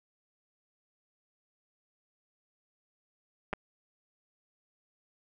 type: clicks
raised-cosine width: 0.5 ms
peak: -18 dBFS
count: 2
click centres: 3.53 / 3.535 s
effects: none